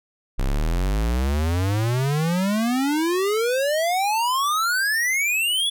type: exponential sweep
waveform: square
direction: up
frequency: 31.06 to 3458 Hz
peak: -20 dBFS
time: 0.38-5.7 s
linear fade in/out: 10 ms
effects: none